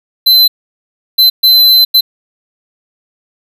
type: tone bursts at uneven times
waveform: square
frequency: 4052 Hz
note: B7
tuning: 44 cents sharp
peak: -4 dBFS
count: 4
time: 0.26-0.48 / 1.18-1.3 / 1.43-1.85 / 1.94-2.01 s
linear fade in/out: 10 ms
effects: none